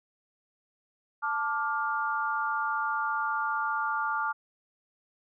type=chord; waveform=sine; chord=D minor; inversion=second; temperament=just; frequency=881 / 1174.7 / 1409.6 Hz; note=A5 / D6 / F6; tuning=+2 / 0 / +16 cents; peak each=-32 / -31 / -31 dBFS; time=1.22-4.33 s; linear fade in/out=20 ms; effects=none